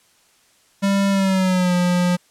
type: tone with pitch glide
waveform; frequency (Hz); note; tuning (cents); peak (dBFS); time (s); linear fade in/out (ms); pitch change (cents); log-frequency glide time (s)
square; 197.5 to 178; G3 to F3; +13 to +33; -16; 0.82-2.17; 20; -180; 1.1-1.74
effects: white hiss -57 dBFS RMS until 2.3 s + low-pass 10000 Hz 12 dB/octave